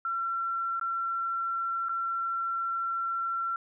sine tone with dropouts, 1357 Hz, E6, 50 cents sharp, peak -28 dBFS, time 0.05-3.56 s, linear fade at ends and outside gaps 2 ms, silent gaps 0.797-0.812 / 1.886-1.893 s, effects none

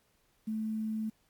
sine tone with quantisation, 218.4 Hz, A3, 13 cents flat, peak -31 dBFS, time 0.47-1.1 s, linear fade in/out 10 ms, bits 10, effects pink hiss -71 dBFS RMS until 1.29 s + MP3 96 kbps

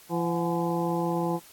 harmonic tone with a mistuned harmonic, 170 Hz, F3, 46 cents flat, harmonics 1 / 2 / 3 / 4 / 5 / 6, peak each -29 / -29 / -33 / -36 / -32 / -37 dBFS, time 0.09-1.4 s, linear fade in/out 50 ms, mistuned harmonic 4, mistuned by +110 cents, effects white hiss -52 dBFS RMS until 1.52 s + AAC 64 kbps

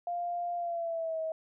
sine tone with pitch glide, 698.5 to 640.5 Hz, F5 to E5, 0 to -50 cents, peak -31 dBFS, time 0.07-1.32 s, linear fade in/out 2 ms, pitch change -150 cents, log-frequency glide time 0.56-1.2 s, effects none

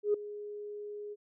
sine tone with ADSR envelope, 415.1 Hz, G#4, 1 cent flat, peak -22 dBFS, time 0.03-1.16 s, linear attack 110 ms, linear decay 5 ms, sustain -17 dB, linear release 36 ms, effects tanh soft clip ceiling -18 dBFS

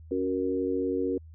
sine chord, F# major, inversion second, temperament equal, 277.2 / 370 / 466.2 Hz, C#4 / F#4 / A#4, 0 / 0 / 0 cents, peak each -30 dBFS, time 0.11-1.18 s, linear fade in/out 5 ms, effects added 80 Hz sine -45 dBFS peak until 1.34 s

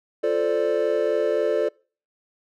triangle chord, D minor seventh, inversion first, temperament equal, 349.2 / 440 / 523.3 / 587.3 Hz, F4 / A4 / C5 / D5, 0 / 0 / 0 / 0 cents, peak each -26 / -21 / -25 / -22 dBFS, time 0.23-1.69 s, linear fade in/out 10 ms, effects noise-tail reverb RT60 0.4 s tail -26 dB re dry

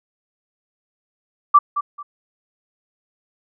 sine tone with echo, 1166 Hz, D6, 13 cents flat, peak -6 dBFS, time 1.54-1.59 s, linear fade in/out 10 ms, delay 220 ms, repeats 2, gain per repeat -12 dB, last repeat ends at 2.03 s, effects none

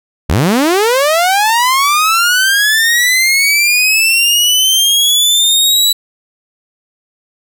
sawtooth linear sweep, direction up, 57.1 to 3951 Hz, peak -5 dBFS, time 0.29-5.93 s, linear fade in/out 10 ms, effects none

